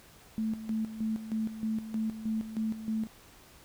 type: tone with tremolo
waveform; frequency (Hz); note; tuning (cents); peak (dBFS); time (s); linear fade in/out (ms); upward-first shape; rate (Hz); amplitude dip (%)
sine; 220; A3; 0; -28; 0.38-3.07; 0; square; 3.2; 70
effects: pink hiss -56 dBFS RMS until 3.64 s